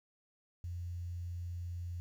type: tone with quantisation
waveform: sine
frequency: 87.31 Hz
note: F2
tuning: in tune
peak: -38 dBFS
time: 0.64-2 s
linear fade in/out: 0 ms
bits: 11
effects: none